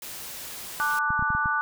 white noise, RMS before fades -38 dBFS, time 0.02-0.99 s, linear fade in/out 2 ms
sine chord, D major, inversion second, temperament equal with one note detuned, 880 / 1178.1 / 1480 Hz, A5 / D6 / F#6, 0 / +5 / 0 cents, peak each -30 / -27 / -25 dBFS, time 0.8-1.61 s, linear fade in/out 0 ms
clicks, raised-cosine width 5 ms, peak -21 dBFS, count 6, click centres 1.105 / 1.194 / 1.225 / 1.304 / 1.35 / 1.458 s
effects none

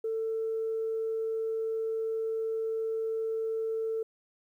sine tone, 446.2 Hz, A4, 24 cents sharp, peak -28 dBFS, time 0.04-4.03 s, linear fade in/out 5 ms, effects tanh soft clip ceiling -24 dBFS + 11-bit

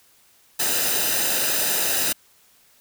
white noise with comb filter, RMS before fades -22 dBFS, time 0.59-2.13 s, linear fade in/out 10 ms, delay 0.9 ms, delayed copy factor -0.6, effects white hiss -57 dBFS RMS until 2.8 s

